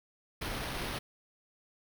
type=noise with sample-and-hold; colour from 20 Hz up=pink; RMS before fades=-37 dBFS; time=0.41-0.99 s; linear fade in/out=10 ms; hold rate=7350 Hz; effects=none